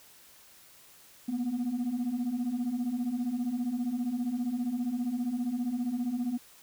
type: beating tone pair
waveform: sine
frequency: 233.1 / 248.1 Hz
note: A#3 / B3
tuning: 0 / +8 cents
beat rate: 15 Hz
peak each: -32 / -28 dBFS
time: 1.28-6.38 s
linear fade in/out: 10 ms
effects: tanh soft clip ceiling -26 dBFS + white hiss -56 dBFS RMS until 6.62 s